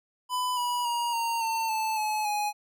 square tone with pitch steps, 1000 / 974.3 / 949.3 / 925 / 901.3 / 878.1 / 855.6 / 833.6 Hz, B5 / B5 / A#5 / A#5 / A5 / A5 / A5 / G#5, +21 / -24 / +31 / -14 / +41 / -4 / -49 / +6 cents, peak -27 dBFS, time 0.29-2.53 s, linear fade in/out 50 ms, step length 280 ms, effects none

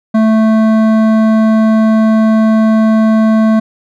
sine tone with hard clipping, 220 Hz, A3, in tune, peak -8 dBFS, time 0.14-3.6 s, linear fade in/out 10 ms, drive 12 dB, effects none

